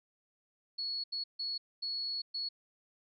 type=tone bursts at uneven times; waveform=sine; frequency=4371 Hz; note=C#8; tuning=25 cents flat; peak=-34 dBFS; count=5; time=0.78-1.04 / 1.12-1.24 / 1.39-1.58 / 1.82-2.22 / 2.34-2.49 s; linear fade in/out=10 ms; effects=none